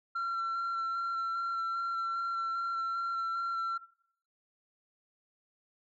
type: tone with vibrato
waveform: sine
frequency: 1359 Hz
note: F6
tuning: 48 cents flat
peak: -28 dBFS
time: 0.15-3.78 s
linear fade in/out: 10 ms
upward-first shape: square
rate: 2.5 Hz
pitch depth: 10 cents each way
effects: noise-tail reverb RT60 0.6 s tail -20 dB re dry + tanh soft clip ceiling -30 dBFS